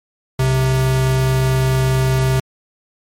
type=tone pair together; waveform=square; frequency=61.73 / 130.81 Hz; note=B1 / C3; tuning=0 / 0 cents; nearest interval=octave + minor second; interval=1300 cents; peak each=-24 / -14 dBFS; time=0.39-2.4 s; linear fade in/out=5 ms; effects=MP3 64 kbps